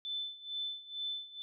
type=tone with tremolo; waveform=sine; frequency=3520 Hz; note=A7; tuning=in tune; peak=-34 dBFS; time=0.05-1.42 s; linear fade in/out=0 ms; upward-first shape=sine; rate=2.2 Hz; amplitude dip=85%; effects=none